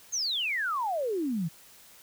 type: exponential sweep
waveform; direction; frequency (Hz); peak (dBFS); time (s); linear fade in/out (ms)
sine; down; 6645 to 152; -27; 0.12-1.49; 20
effects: white hiss -54 dBFS RMS until 2.02 s